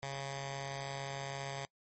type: tone with notch filter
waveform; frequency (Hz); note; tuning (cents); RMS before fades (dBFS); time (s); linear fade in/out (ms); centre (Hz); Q
10% pulse; 137.8; C#3; -10; -41; 0.03-1.65; 0; 300; 0.63
effects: noise-tail reverb RT60 0.1 s tail -24 dB re dry + MP3 32 kbps